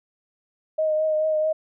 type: tone with vibrato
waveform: sine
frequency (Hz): 622.3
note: D#5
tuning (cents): 0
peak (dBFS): -19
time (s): 0.78-1.53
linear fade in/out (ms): 10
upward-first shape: triangle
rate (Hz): 4.6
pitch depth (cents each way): 25
effects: none